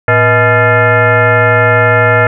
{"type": "tone with frequency modulation", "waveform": "sine", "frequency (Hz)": 633, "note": "D#5", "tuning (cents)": 30, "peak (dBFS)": -5, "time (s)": [0.08, 2.27], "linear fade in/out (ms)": 2, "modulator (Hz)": 372, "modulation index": 3.6, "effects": []}